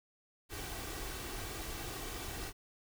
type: noise with comb filter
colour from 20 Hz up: pink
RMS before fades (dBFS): -42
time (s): 0.49-2.53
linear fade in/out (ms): 50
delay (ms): 2.6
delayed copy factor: +0.5
effects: none